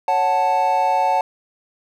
triangle chord, F# minor, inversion second, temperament equal, 554.4 / 740 / 880 Hz, C#5 / F#5 / A5, 0 / 0 / 0 cents, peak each -22 / -17 / -16 dBFS, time 0.08-1.21 s, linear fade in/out 2 ms, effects none

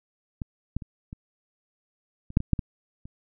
clicks, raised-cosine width 5 ms, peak -19 / -15 / -26 / -25 / -28 / -6 / -18 / -7 / -15 / -29 dBFS, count 10, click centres 0.418 / 0.766 / 0.822 / 1.129 / 2.304 / 2.371 / 2.404 / 2.533 / 2.592 / 3.055 s, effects none

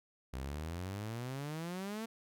sawtooth exponential sweep, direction up, 62.5 to 230 Hz, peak -35 dBFS, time 0.33-2.06 s, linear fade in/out 10 ms, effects none

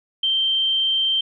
sine tone, 3136 Hz, G7, in tune, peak -17 dBFS, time 0.23-1.21 s, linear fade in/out 5 ms, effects none

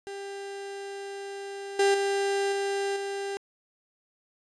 35% pulse tone with level steps, 397 Hz, G4, 22 cents sharp, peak -34 / -18 / -23 / -25 / -29 dBFS, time 0.07-3.37 s, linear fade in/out 0 ms, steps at 1.79 / 1.94 / 2.52 / 2.96 s, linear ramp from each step 5 ms, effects resampled to 22050 Hz

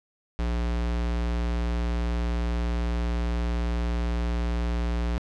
square tone, 58.8 Hz, A#1, 16 cents sharp, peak -25 dBFS, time 0.39-5.18 s, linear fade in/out 0 ms, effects low-pass 5000 Hz 12 dB/octave

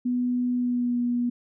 sine tone with pitch glide, 246.9 to 242.1 Hz, B3 to B3, 0 to -34 cents, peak -22 dBFS, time 0.05-1.3 s, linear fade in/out 10 ms, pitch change -34 cents, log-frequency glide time 0.54-0.99 s, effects none

